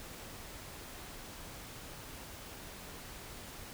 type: silence
effects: pink hiss -48 dBFS RMS until 3.73 s